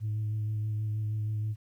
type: tone with vibrato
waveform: sine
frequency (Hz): 107.3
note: A2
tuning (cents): -43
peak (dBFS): -27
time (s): 0-1.56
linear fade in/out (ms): 50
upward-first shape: sine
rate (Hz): 6.3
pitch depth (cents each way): 19
effects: tanh soft clip ceiling -26 dBFS + 11-bit